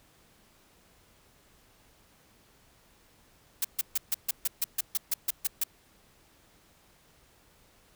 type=noise bursts; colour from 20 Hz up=blue; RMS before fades=-27 dBFS; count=13; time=3.62-5.638 s; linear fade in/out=5 ms; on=26 ms; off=140 ms; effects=pink hiss -62 dBFS RMS until 7.95 s